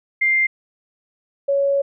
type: tone pair in turn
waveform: sine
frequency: 2101 / 557.7 Hz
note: C7 / C#5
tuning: +7 / +10 cents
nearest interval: octave + major seventh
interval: 2297 cents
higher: first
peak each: -14 / -15 dBFS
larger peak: first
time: 0.21-0.47 / 1.48-1.82 s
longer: second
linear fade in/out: 10 ms
effects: none